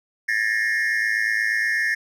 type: tone cluster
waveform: triangle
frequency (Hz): 1664 / 1773 / 1881 / 2136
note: G#6 / A6 / A#6 / C7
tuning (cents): +3 / +13 / +15 / +35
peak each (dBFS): -27 / -21 / -23 / -26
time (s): 0.28-1.95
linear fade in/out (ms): 10
effects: none